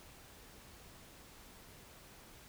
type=silence; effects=pink hiss -57 dBFS RMS until 2.48 s